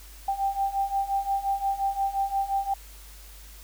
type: beating tone pair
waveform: sine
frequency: 784 / 789.7 Hz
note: G5 / G5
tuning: 0 / +13 cents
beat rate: 5.7 Hz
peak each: -29 / -26 dBFS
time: 0.28-2.74 s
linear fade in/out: 5 ms
effects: added 50 Hz sine -45 dBFS peak until 3.63 s + white hiss -50 dBFS RMS until 3.63 s